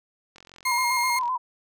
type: click train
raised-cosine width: 0.2 ms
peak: -30 dBFS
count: 42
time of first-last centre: 0.36-1.279 s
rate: 44.6 Hz
type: tone with vibrato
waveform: sine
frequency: 987.8 Hz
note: B5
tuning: in tune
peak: -23 dBFS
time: 0.65-1.38 s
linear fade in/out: 20 ms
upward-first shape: square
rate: 7.8 Hz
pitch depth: 58 cents each way
type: tone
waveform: sawtooth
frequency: 2134 Hz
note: C7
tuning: 34 cents sharp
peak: -21 dBFS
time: 0.65-1.19 s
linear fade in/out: 5 ms
effects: none